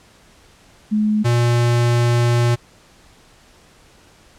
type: tone pair in turn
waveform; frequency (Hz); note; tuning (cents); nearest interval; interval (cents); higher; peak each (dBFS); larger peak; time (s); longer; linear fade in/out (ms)
sine / square; 212.6 / 119.49; G#3 / A#2; +41 / +43; minor seventh; 998; first; -14; neither; 0.91-1.24 / 1.24-2.56; second; 20
effects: pink hiss -50 dBFS RMS until 4.38 s + low-pass 9000 Hz 12 dB/octave